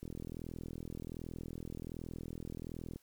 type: click train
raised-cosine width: 3 ms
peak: -30 dBFS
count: 122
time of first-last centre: 0.03-2.96 s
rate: 41.3 Hz
effects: white hiss -70 dBFS RMS until 3.02 s + MP3 96 kbps